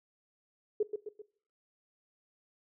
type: tone with echo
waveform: sine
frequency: 422.8 Hz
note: G#4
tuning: 31 cents sharp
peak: -25 dBFS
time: 0.8-0.83 s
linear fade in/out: 5 ms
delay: 130 ms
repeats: 3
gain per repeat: -6 dB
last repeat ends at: 1.22 s
effects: noise-tail reverb RT60 0.5 s tail -20 dB re dry